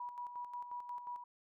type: tone with tremolo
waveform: sine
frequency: 973 Hz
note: B5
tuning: 26 cents flat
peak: -40 dBFS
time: 0-1.24 s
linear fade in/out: 5 ms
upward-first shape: square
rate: 5.6 Hz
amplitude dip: 55%
effects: none